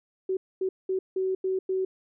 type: tone bursts at uneven times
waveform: sine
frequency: 377.3 Hz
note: F#4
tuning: 34 cents sharp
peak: -24 dBFS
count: 6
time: 0.29-0.37 / 0.61-0.69 / 0.89-0.99 / 1.16-1.35 / 1.44-1.59 / 1.69-1.85 s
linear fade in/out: 5 ms
effects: none